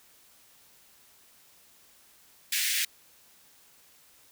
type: high-pass noise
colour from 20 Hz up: pink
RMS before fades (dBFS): -28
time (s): 2.52-2.85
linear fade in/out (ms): 5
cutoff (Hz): 1800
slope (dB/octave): 48
effects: white hiss -59 dBFS RMS until 4.31 s